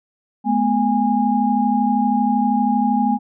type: tone cluster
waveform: sine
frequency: 213.6 / 246.3 / 821 Hz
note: G#3 / B3 / G#5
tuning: +49 / -5 / -20 cents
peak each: -19 dBFS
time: 0.44-3.19 s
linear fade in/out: 50 ms
effects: none